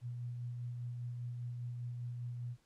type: tone with tremolo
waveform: sine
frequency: 121.2 Hz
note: B2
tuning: 32 cents flat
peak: -38 dBFS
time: 0.01-2.57 s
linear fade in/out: 50 ms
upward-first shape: sine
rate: 5 Hz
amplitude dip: 25%
effects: pink hiss -73 dBFS RMS until 2.65 s + low-pass 10000 Hz 12 dB/octave